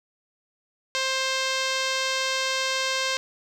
5% pulse tone with low-pass filter, 527 Hz, C5, 12 cents sharp, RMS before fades -26 dBFS, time 0.95-3.17 s, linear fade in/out 0 ms, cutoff 7100 Hz, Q 0.67, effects none

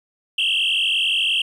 sine tone with frequency modulation, 2960 Hz, F#7, in tune, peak -15 dBFS, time 0.38-1.42 s, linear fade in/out 5 ms, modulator 45.7 Hz, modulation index 6.4, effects tanh soft clip ceiling -15 dBFS + 8-bit

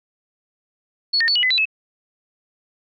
sine tone with pitch steps, 4389 / 1832 / 4451 / 2919 / 2017 / 3972 / 2592 Hz, C#8 / A#6 / C#8 / F#7 / B6 / B7 / E7, -18 / -31 / +6 / -24 / +36 / +9 / -30 cents, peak -15 dBFS, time 1.13-1.655 s, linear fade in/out 10 ms, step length 75 ms, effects none

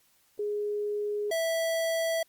sine / square tone pair in turn, 415.3 / 657 Hz, G#4 / E5, 0 / -6 cents, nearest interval minor sixth, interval 794 cents, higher second, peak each -28 / -27 dBFS, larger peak second, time 0.39-1.31 / 1.31-2.23 s, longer neither, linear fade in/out 5 ms, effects white hiss -66 dBFS RMS until 2.28 s + Opus 48 kbps

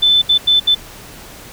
sine tone bursts at uneven times, 3520 Hz, A7, in tune, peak -8 dBFS, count 4, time 0.02-0.22 / 0.29-0.38 / 0.47-0.6 / 0.67-0.75 s, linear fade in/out 10 ms, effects pink hiss -36 dBFS RMS until 1.52 s

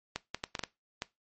clicks, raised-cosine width 0.2 ms, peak -16 dBFS, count 7, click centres 0.16 / 0.346 / 0.439 / 0.552 / 0.593 / 0.637 / 1.021 s, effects noise-tail reverb RT60 0.2 s tail -19 dB re dry + MP3 32 kbps

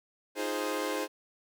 sawtooth chord, F minor seventh, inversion third, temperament equal, 311.1 / 349.2 / 415.3 / 523.3 Hz, Eb4 / F4 / Ab4 / C5, 0 / 0 / 0 / 0 cents, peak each -32 / -36 / -32 / -31 dBFS, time 0.35-1.08 s, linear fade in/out 50 ms, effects none

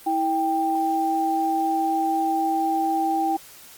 sine tone pair together, 324.9 / 788 Hz, E4 / G5, -25 / +9 cents, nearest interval octave + minor third, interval 1534 cents, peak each -25 / -21 dBFS, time 0.06-3.37 s, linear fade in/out 10 ms, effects white hiss -46 dBFS RMS until 3.77 s + Opus 32 kbps

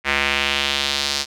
square tone with band-pass filter sweep, 70.2 Hz, C#2, 22 cents sharp, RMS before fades -21 dBFS, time 0.04-1.26 s, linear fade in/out 50 ms, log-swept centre 2100 to 4900 Hz, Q 2.1, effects none

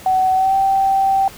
sine tone with pitch glide, 752 to 777.6 Hz, F#5 to G5, +28 to -14 cents, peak -12 dBFS, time 0.06-1.28 s, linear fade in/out 2 ms, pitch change +58 cents, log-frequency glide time 0.34-0.55 s, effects pink hiss -38 dBFS RMS until 1.37 s

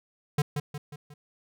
square tone with echo, 146.83 Hz, D3, in tune, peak -22 dBFS, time 0.38-0.42 s, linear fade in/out 5 ms, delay 180 ms, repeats 4, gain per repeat -6 dB, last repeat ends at 1.14 s, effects none

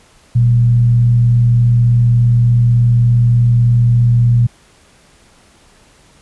sine tone with frequency modulation, 119.4 Hz, A#2, 42 cents sharp, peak -7 dBFS, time 0.35-4.47 s, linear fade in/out 10 ms, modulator 76.6 Hz, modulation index 0.23, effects pink hiss -48 dBFS RMS until 6.21 s + resampled to 24000 Hz

